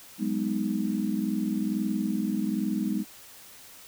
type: chord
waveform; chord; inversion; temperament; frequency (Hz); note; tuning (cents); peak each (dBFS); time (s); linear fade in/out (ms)
sine; G# minor seventh; third; just; 186.89 / 207.7 / 249.2 / 311.5; F#3 / G#3 / B3 / D#4; +18 / 0 / +16 / +2; -34 / -28 / -32 / -32; 0.18-3.05; 50
effects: white hiss -49 dBFS RMS until 3.87 s